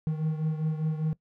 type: beating tone pair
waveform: triangle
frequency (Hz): 155.56 / 160.56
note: D#3 / E3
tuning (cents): 0 / -45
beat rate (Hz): 5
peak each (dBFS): -25 / -31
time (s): 0.07-1.13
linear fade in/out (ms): 0
effects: noise-tail reverb RT60 0.1 s tail -20 dB re dry